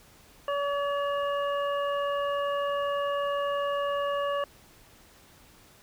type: harmonic tone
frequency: 569 Hz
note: C#5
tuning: 45 cents sharp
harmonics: 1 / 2 / 3 / 5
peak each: -28 / -31 / -39 / -41 dBFS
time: 0.48-4.44 s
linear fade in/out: 2 ms
effects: pink hiss -56 dBFS RMS until 5.82 s